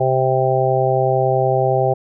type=harmonic tone; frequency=130.81 Hz; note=C3; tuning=in tune; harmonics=1 / 3 / 4 / 5 / 6; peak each=-20 / -20 / -20 / -20 / -20 dBFS; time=0-1.94 s; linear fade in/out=10 ms; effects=none